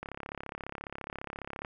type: click train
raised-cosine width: 0.5 ms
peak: -23 dBFS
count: 57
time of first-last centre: 0.03-1.648 s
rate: 34.6 Hz
effects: none